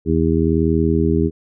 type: harmonic tone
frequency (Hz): 81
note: E2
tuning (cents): -30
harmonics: 1 / 2 / 3 / 4 / 5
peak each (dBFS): -20 / -20 / -20 / -20 / -20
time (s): 0.05-1.31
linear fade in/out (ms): 50
effects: none